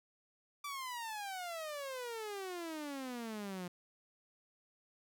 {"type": "exponential sweep", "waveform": "sawtooth", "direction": "down", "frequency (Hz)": [1174.7, 174.61], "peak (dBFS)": -37, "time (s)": [0.64, 3.68], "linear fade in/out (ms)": 5, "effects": []}